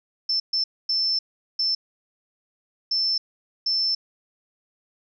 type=tone bursts at uneven times; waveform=sine; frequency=5310 Hz; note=E8; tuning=12 cents sharp; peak=-20 dBFS; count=6; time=0.29-0.4 / 0.53-0.64 / 0.89-1.19 / 1.59-1.75 / 2.91-3.18 / 3.66-3.95 s; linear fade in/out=5 ms; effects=none